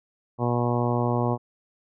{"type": "harmonic tone", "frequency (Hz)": 120.8, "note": "B2", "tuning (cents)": -38, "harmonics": [1, 2, 3, 4, 5, 6, 7, 8, 9], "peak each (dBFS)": [-25, -28, -30, -31, -32, -33, -33, -34, -35], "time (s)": [0.38, 1.38], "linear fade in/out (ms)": 50, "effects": []}